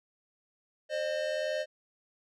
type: tone pair together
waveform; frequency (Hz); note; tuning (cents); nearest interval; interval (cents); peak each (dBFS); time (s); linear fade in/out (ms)
square; 529 / 610.2; C5 / D#5; +19 / -34; major second; 247; -36 / -32; 0.89-1.66; 50
effects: low-pass 5000 Hz 12 dB/octave